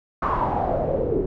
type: noise with low-pass filter sweep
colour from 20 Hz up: pink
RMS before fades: -23 dBFS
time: 0.22-1.26 s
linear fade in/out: 5 ms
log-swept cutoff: 1200 to 370 Hz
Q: 6
effects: none